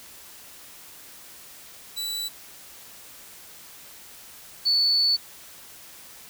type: tone pair in turn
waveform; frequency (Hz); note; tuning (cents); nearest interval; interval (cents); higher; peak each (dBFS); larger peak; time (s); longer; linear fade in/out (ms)
sawtooth / sine; 3951 / 4461; B7 / C#8; 0 / +10; major second; 210; second; -25 / -18; second; 1.96-2.29 / 4.65-5.17; second; 20
effects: white hiss -46 dBFS RMS until 6.29 s